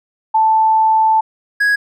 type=tone pair in turn; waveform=sine / triangle; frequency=880 / 1661.2 Hz; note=A5 / G#6; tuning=0 / 0 cents; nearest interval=major seventh; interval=1100 cents; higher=second; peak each=-9 dBFS; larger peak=neither; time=0.34-1.21 / 1.6-1.76 s; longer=first; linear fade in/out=10 ms; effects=none